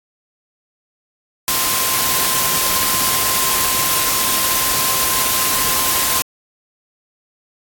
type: tone in noise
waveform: sine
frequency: 1046 Hz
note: C6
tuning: 1 cent flat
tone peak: -25 dBFS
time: 1.48-6.22 s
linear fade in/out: 0 ms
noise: white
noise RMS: -17 dBFS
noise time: 1.48-6.22 s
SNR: -11 dB
effects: AAC 64 kbps